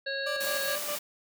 harmonic tone, 548 Hz, C#5, 20 cents flat, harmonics 1 / 3 / 5 / 7 / 8, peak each -35 / -33 / -45 / -40 / -39 dBFS, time 0.06-0.76 s, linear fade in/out 10 ms
30% pulse tone with tremolo, 589 Hz, D5, 5 cents sharp, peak -30 dBFS, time 0.26-0.96 s, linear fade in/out 10 ms, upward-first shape square, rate 4.8 Hz, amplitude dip 65%
white high-pass noise, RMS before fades -35 dBFS, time 0.4-0.99 s, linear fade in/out 10 ms, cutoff 160 Hz, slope 48 dB/octave
effects none

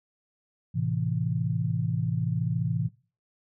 sine chord, A minor, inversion none, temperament equal, 110 / 130.81 / 164.81 Hz, A2 / C3 / E3, 0 / 0 / 0 cents, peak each -29 dBFS, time 0.74-2.89 s, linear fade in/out 20 ms, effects noise-tail reverb RT60 0.4 s tail -23 dB re dry

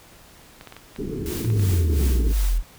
clicks, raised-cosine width 0.3 ms, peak -23 dBFS, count 9, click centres 0.611 / 0.673 / 0.724 / 0.766 / 0.962 / 1.312 / 1.448 / 1.502 / 1.596 s
white low-pass noise, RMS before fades -29 dBFS, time 0.98-2.33 s, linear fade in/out 10 ms, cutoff 440 Hz, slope 96 dB/octave
white noise with tremolo, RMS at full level -34 dBFS, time 1.26-2.58 s, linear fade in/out 0 ms, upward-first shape sine, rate 2.8 Hz, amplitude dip 75%
sine exponential sweep, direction down, 118.8 to 38.89 Hz, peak -17 dBFS, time 1.44-2.63 s, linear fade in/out 50 ms
effects pink hiss -49 dBFS RMS until 2.78 s

